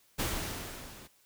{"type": "noise with level ramp", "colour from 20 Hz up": "pink", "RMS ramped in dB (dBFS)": [-31, -51], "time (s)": [0.18, 1.08], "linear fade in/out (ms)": 20, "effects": ["white hiss -66 dBFS RMS until 1.25 s"]}